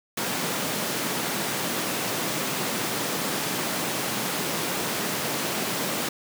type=high-pass noise; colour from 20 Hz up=pink; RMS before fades=-28 dBFS; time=0.17-6.09 s; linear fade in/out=5 ms; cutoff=150 Hz; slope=24 dB/octave; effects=none

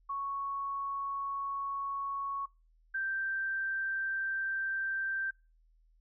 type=tone pair in turn; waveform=sine; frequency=1108.7 / 1567.9 Hz; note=C#6 / G6; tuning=0 / 0 cents; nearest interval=tritone; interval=600 cents; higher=second; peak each=-33 / -31 dBFS; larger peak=second; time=0.09-2.46 / 2.94-5.31 s; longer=neither; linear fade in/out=10 ms; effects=noise-tail reverb RT60 0.3 s tail -25 dB re dry + added 40 Hz sine -63 dBFS peak until 6 s

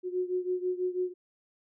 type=beating tone pair; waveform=sine; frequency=362.4 / 368.5 Hz; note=F#4 / F#4; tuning=-36 / -7 cents; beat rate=6.1 Hz; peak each=-30 / -33 dBFS; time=0.03-1.14 s; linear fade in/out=50 ms; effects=none

